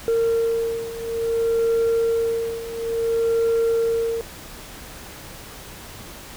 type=beating tone pair; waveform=sine; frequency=458.6 / 459.18 Hz; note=A#4 / A#4; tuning=-28 / -26 cents; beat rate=0.58 Hz; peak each=-22 / -19 dBFS; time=0.08-4.21 s; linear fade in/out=0 ms; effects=tanh soft clip ceiling -15 dBFS + pink hiss -39 dBFS RMS until 6.36 s